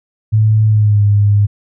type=tone with pitch glide; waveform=sine; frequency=108.5 to 102.59 Hz; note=A2 to G#2; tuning=-24 to -21 cents; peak=-7 dBFS; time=0.32-1.47 s; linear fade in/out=20 ms; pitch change=-97 cents; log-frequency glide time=0.66-1.03 s; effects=none